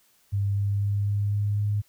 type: tone with pitch steps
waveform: sine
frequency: 100 / 100.7 / 101.4 / 102.1 / 102.81 / 103.53 Hz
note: G2 / G2 / G#2 / G#2 / G#2 / G#2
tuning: +35 / +47 / -41 / -29 / -17 / -5 cents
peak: -22 dBFS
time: 0.32-1.82 s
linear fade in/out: 20 ms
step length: 250 ms
effects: white hiss -63 dBFS RMS until 1.88 s